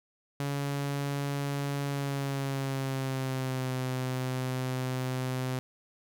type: tone with pitch glide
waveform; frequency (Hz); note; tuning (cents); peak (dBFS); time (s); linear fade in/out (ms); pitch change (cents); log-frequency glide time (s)
sawtooth; 141.2 to 128.74; C#3 to C3; +32 to -28; -26; 0.4-5.59; 0; -160; 1.84-3.76
effects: none